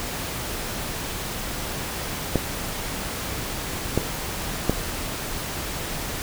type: clicks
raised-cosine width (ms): 2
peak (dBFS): -5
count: 3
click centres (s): 2.357 / 3.976 / 4.696
effects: pink hiss -30 dBFS RMS until 6.22 s